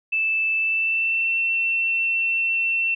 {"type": "tone with pitch glide", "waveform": "sine", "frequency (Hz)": [2637, 2697], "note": ["E7", "E7"], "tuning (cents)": [0, 39], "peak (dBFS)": -19, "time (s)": [0.12, 2.95], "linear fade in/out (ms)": 10, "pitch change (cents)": 39, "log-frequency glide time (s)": [0.57, 1.34], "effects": []}